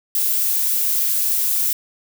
violet noise, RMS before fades -19 dBFS, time 0.15-1.73 s, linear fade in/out 2 ms, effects none

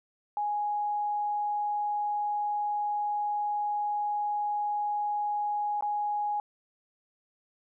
sine tone with dropouts, 830.6 Hz, G#5, in tune, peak -27 dBFS, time 0.37-6.4 s, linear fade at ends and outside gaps 1 ms, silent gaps 5.809-5.824 s, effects none

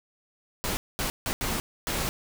pink noise bursts at uneven times, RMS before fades -29 dBFS, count 5, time 0.64-0.77 / 0.99-1.1 / 1.26-1.33 / 1.41-1.6 / 1.87-2.09 s, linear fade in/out 0 ms, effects none

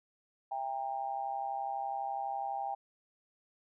sine tone with amplitude modulation, 797 Hz, G5, 28 cents sharp, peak -30 dBFS, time 0.51-2.75 s, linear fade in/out 10 ms, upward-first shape sine, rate 132 Hz, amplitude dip 80%, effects none

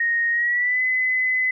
sine tone with pitch glide, 1864.7 to 2022 Hz, A#6 to B6, 0 to +40 cents, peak -18 dBFS, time 0-1.51 s, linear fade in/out 5 ms, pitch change +140 cents, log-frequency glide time 0.31-0.82 s, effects none

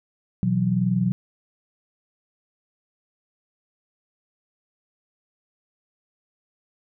sine chord, B suspended fourth, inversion none, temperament equal, 123.47 / 164.81 / 185 Hz, B2 / E3 / F#3, 0 / 0 / 0 cents, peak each -24 / -26 / -21 dBFS, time 0.43-1.12 s, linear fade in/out 0 ms, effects none

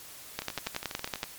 two click trains, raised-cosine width 0.2 ms, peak -19 / -13 dBFS, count 11 / 10, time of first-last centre 0.42-1.24 / 0.39-1.231 s, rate 12.2 / 10.7 Hz, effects white hiss -47 dBFS RMS until 1.38 s + MP3 96 kbps

